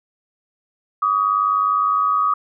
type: tone pair together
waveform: sine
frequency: 1149.2 / 1249 Hz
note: D6 / D#6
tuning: -38 / +6 cents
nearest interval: minor second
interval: 144 cents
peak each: -19 / -17 dBFS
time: 1.02-2.34 s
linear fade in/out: 5 ms
effects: none